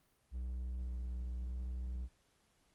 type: tone with vibrato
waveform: triangle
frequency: 61.74 Hz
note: B1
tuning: in tune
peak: -36 dBFS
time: 0.31-2.09 s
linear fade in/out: 50 ms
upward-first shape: square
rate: 0.87 Hz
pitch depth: 11 cents each way
effects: pink hiss -74 dBFS RMS until 2.74 s + Opus 32 kbps